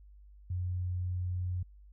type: tone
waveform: sine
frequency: 90.3 Hz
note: F#2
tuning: 42 cents flat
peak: -31 dBFS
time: 0.5-1.63 s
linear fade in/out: 5 ms
effects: added 50 Hz sine -52 dBFS peak until 1.92 s